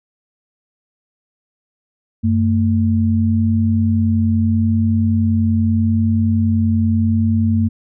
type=tone pair together; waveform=sine; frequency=94.36 / 224.8 Hz; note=F#2 / A3; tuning=+34 / +37 cents; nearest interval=octave + minor third; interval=1503 cents; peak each=-15 dBFS; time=2.23-7.69 s; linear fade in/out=20 ms; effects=none